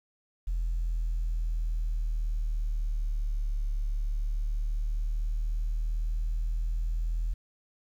sine linear two-way sweep, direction down then up, 41.99 to 36.12 to 41.08 Hz, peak -25 dBFS, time 0.47-7.34 s, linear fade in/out 10 ms, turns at 3.68 s, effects tanh soft clip ceiling -24 dBFS + 10-bit

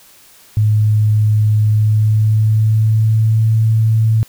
sine tone with pitch glide, 106.9 to 110.99 Hz, A2 to A2, -49 to +16 cents, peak -9 dBFS, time 0.57-4.23 s, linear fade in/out 0 ms, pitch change +65 cents, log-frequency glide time 1.66-3.52 s, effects white hiss -45 dBFS RMS until 4.28 s

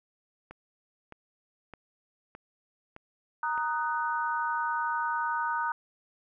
click train, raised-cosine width 0.5 ms, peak -29 dBFS, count 6, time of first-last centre 0.51-3.577 s, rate 1.63 Hz
sine chord, D# minor, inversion second, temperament just, 933.4 / 1244.5 / 1493.4 Hz, A#5 / D#6 / F#6, +2 / 0 / +16 cents, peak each -30 / -33 / -33 dBFS, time 3.43-5.72 s, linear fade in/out 2 ms
effects none

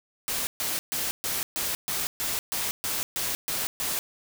white noise bursts, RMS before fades -29 dBFS, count 12, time 0.28-3.99 s, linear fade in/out 0 ms, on 190 ms, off 130 ms, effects none

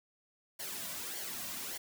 white noise with flanger, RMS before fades -41 dBFS, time 0.59-1.78 s, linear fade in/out 10 ms, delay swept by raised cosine 0.78 to 2.38 ms, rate 1.7 Hz, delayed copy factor -0.6, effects none

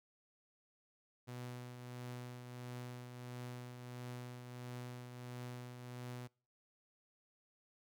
sawtooth tone with tremolo, 123.47 Hz, B2, in tune, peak -40 dBFS, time 1.27-6.28 s, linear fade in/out 20 ms, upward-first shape triangle, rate 1.5 Hz, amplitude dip 50%, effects noise-tail reverb RT60 0.4 s tail -26 dB re dry

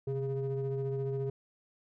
triangle ring-modulated tone, 138.59 Hz, C#3, in tune, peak -26 dBFS, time 0.07-1.3 s, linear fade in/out 5 ms, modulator 270 Hz, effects none

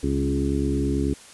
harmonic tone with a mistuned harmonic, 69.3 Hz, C#2, in tune, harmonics 1 / 2 / 3 / 4 / 5 / 6, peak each -26 / -29 / -31 / -25 / -29 / -31 dBFS, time 0.03-1.14 s, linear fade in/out 5 ms, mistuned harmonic 3, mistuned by -16 cents, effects white hiss -46 dBFS RMS until 1.33 s + resampled to 24000 Hz

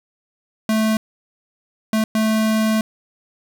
square tone bursts at uneven times, 218.7 Hz, A3, 10 cents flat, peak -16 dBFS, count 3, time 0.69-0.97 / 1.93-2.04 / 2.15-2.81 s, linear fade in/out 2 ms, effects 8-bit

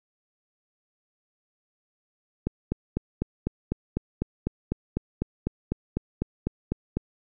click train, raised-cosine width 3 ms, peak -12 dBFS, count 19, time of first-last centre 2.47-6.97 s, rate 4 Hz, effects none

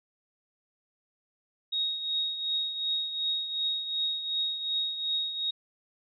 sine tone with tremolo, 3759 Hz, A#7, 14 cents sharp, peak -25 dBFS, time 1.72-5.51 s, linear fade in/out 10 ms, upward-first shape triangle, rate 2.7 Hz, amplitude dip 65%, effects none

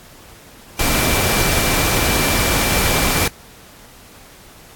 sine tone in noise, 2349 Hz, D7, in tune, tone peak -25 dBFS, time 0.79-3.28 s, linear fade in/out 5 ms, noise pink, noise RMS -17 dBFS, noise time 0.79-3.28 s, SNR -11 dB, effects pink hiss -43 dBFS RMS until 4.75 s + AAC 64 kbps

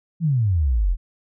sine exponential sweep, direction down, 174.61 to 38.59 Hz, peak -16 dBFS, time 0.2-0.97 s, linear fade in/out 50 ms, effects none

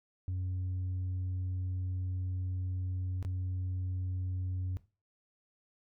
sine tone with dropouts, 92 Hz, F#2, 9 cents flat, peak -30 dBFS, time 0.28-4.77 s, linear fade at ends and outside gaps 0 ms, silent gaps 3.227-3.249 s, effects noise-tail reverb RT60 0.3 s tail -17 dB re dry + tanh soft clip ceiling -31 dBFS

